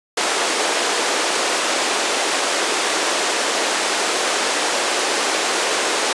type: band-pass noise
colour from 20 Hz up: pink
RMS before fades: -20 dBFS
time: 0.17-6.13 s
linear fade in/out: 5 ms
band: 350 to 9100 Hz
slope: 24 dB/octave
effects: resampled to 24000 Hz